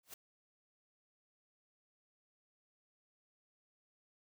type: noise with exponential growth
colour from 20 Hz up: white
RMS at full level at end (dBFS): -44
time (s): 0.03-0.14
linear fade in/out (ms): 5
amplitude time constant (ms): 22
effects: none